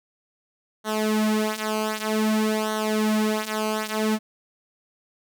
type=tone with flanger; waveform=sawtooth; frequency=215.9 Hz; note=A3; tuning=33 cents flat; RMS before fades=-24 dBFS; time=0.84-4.19 s; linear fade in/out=50 ms; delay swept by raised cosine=0.4 to 5.2 ms; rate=0.53 Hz; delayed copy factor=-0.8; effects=none